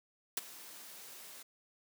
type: noise with ADSR envelope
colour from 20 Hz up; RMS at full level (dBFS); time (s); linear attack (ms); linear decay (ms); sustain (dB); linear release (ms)
white; -32; 0.37-1.43; 4; 23; -19; 9
effects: high-pass 200 Hz 12 dB/octave